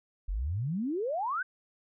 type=exponential sweep; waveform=sine; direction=up; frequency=41.17 to 1592 Hz; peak=-29 dBFS; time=0.28-1.43 s; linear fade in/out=10 ms; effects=none